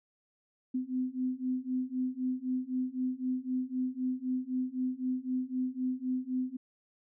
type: beating tone pair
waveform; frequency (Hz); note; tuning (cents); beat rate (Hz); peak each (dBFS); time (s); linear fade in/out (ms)
sine; 253.4 / 257.3; B3 / C4; +45 / -29; 3.9; -34 / -33; 0.74-6.57; 10
effects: none